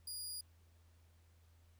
20% pulse tone, 4866 Hz, D#8, 39 cents flat, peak -37 dBFS, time 0.07-0.41 s, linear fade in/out 5 ms, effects added 83 Hz sine -64 dBFS peak until 1.79 s + pink hiss -75 dBFS RMS until 1.79 s

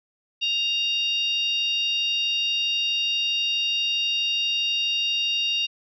harmonic tone, 932.3 Hz, A#5, in tune, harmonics 3 / 4 / 5 / 6, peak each -23 / -27 / -36 / -38 dBFS, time 0.41-5.67 s, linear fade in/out 20 ms, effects none

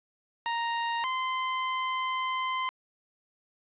sawtooth tone pair in turn, 932.3 / 1035 Hz, A#5 / C6, 0 / -19 cents, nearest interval major second, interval 181 cents, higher second, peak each -24 / -24 dBFS, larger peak neither, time 0.46-1.04 / 1.04-2.69 s, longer second, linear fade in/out 0 ms, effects resampled to 8000 Hz + 10-bit

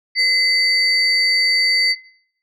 sine tone pair together, 2045 / 4591 Hz, C7 / D8, -40 / -40 cents, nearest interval octave + major second, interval 1400 cents, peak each -14 dBFS, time 0.15-1.96 s, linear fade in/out 50 ms, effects noise-tail reverb RT60 0.7 s tail -21 dB re dry + tanh soft clip ceiling -8 dBFS

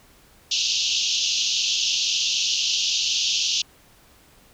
pink band-pass noise, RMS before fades -23 dBFS, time 0.51-3.62 s, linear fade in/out 5 ms, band 2700 to 6600 Hz, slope 96 dB/octave, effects pink hiss -54 dBFS RMS until 4.53 s

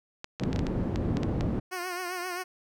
clicks, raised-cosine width 0.2 ms, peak -19 dBFS, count 11, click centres 0.244 / 0.398 / 0.436 / 0.53 / 0.561 / 0.592 / 0.668 / 0.959 / 1.17 / 1.233 / 1.409 s
white low-pass noise, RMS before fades -29 dBFS, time 0.4-1.6 s, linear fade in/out 10 ms, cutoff 260 Hz, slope 12 dB/octave
10% pulse tone with vibrato, 360 Hz, F#4, 47 cents flat, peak -24 dBFS, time 1.71-2.44 s, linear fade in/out 20 ms, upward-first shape triangle, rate 7.6 Hz, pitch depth 70 cents each way
effects none

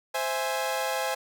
sawtooth chord, C augmented, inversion none, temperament equal, 523.3 / 659.3 / 830.6 Hz, C5 / E5 / G#5, 0 / 0 / 0 cents, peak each -27 / -29 / -27 dBFS, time 0.14-1.15 s, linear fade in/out 10 ms, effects none

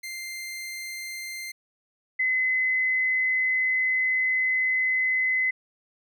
sawtooth / sine tone pair in turn, 2092 / 2034 Hz, C7 / C7, -1 / -50 cents, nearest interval unison, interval 49 cents, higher first, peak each -30 / -21 dBFS, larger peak second, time 0.03-1.52 / 2.19-5.51 s, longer second, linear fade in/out 10 ms, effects none

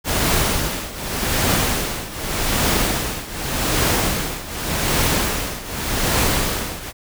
pink noise with tremolo, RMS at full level -17 dBFS, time 0.04-6.93 s, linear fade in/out 50 ms, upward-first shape triangle, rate 0.85 Hz, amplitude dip 85%, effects none

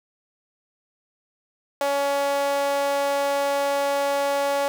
sawtooth tone with high-pass filter, 280.9 Hz, C#4, 23 cents sharp, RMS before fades -23 dBFS, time 1.81-4.68 s, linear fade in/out 0 ms, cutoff 650 Hz, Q 6, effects none

